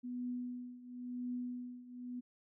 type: tone with tremolo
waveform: sine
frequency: 246.9 Hz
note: B3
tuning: in tune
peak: -36 dBFS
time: 0.03-2.21 s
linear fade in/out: 20 ms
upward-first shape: triangle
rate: 0.96 Hz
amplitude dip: 85%
effects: none